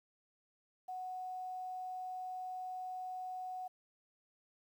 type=tone with quantisation; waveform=sine; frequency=740 Hz; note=F#5; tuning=in tune; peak=-40 dBFS; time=0.88-3.68 s; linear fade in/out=10 ms; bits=11; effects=none